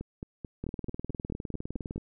two click trains, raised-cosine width 3 ms, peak -24 / -22 dBFS, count 10 / 27, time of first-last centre 0.01-1.979 / 0.64-1.96 s, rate 4.57 / 19.7 Hz, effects none

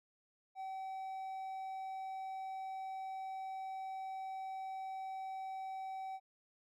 triangle tone, 765 Hz, G5, 42 cents flat, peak -39 dBFS, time 0.55-6.2 s, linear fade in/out 50 ms, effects none

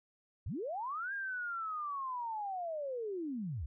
sine linear two-way sweep, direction up then down, 56.4 to 1632 to 56.4 Hz, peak -36 dBFS, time 0.46-3.66 s, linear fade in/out 5 ms, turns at 1.13 s, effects none

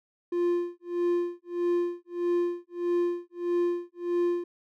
triangle tone with tremolo, 349.2 Hz, F4, in tune, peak -20 dBFS, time 0.32-4.44 s, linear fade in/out 5 ms, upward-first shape sine, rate 1.6 Hz, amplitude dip 100%, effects none

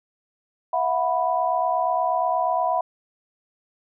sine chord, E suspended second, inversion none, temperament equal with one note detuned, 659.3 / 727.7 / 987.8 Hz, E5 / F#5 / B5, 0 / -29 / 0 cents, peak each -25 / -23 / -24 dBFS, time 0.73-2.81 s, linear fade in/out 5 ms, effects none

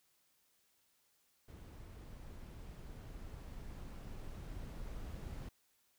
brown noise with level ramp, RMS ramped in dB -52 to -45 dBFS, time 1.48-5.49 s, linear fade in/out 5 ms, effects white hiss -75 dBFS RMS until 5.98 s

